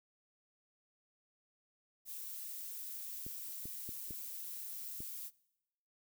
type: noise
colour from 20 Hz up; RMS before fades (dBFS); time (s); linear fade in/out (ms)
violet; -45; 2.05-5.31; 50
type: clicks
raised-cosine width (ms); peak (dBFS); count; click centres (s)
3; -35; 5; 3.265 / 3.656 / 3.891 / 4.108 / 5.005
effects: noise-tail reverb RT60 0.9 s tail -23 dB re dry